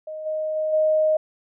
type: tone with level steps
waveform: sine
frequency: 622.3 Hz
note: D#5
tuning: in tune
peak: -30 / -23 / -21 / -16 dBFS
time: 0.07-1.17 s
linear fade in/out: 5 ms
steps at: 0.25 / 0.55 / 0.72 s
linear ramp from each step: 20 ms
effects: none